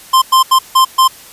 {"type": "tone bursts at uneven times", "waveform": "square", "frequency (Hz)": 1046.5, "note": "C6", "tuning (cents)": 0, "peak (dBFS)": -6, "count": 5, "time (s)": [[0.13, 0.22], [0.32, 0.43], [0.51, 0.59], [0.75, 0.85], [0.98, 1.08]], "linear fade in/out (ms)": 10, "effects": ["white hiss -37 dBFS RMS until 1.32 s", "resampled to 32000 Hz"]}